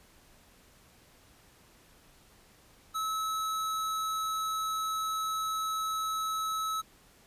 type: tone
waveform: square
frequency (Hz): 1296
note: E6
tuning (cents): -30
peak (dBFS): -31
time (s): 2.94-6.82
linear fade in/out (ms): 20
effects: pink hiss -60 dBFS RMS until 7.26 s + resampled to 32000 Hz